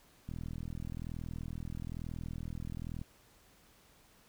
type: click train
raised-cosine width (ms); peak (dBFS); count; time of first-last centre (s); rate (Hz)
5; -29; 113; 0.29-3.015; 41.1
effects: pink hiss -64 dBFS RMS until 4.28 s